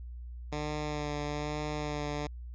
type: tone with vibrato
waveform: 10% pulse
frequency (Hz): 148.8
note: D3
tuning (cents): +23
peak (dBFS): -25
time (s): 0.52-2.27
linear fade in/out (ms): 5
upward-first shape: sine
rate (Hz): 1.1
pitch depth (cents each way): 21
effects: added 60 Hz sine -40 dBFS peak until 2.54 s + resampled to 16000 Hz